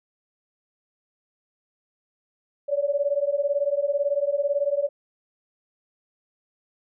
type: beating tone pair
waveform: sine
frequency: 561 / 579 Hz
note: C#5 / D5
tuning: +21 / -25 cents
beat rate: 18 Hz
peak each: -24 dBFS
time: 2.68-4.89 s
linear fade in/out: 20 ms
effects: none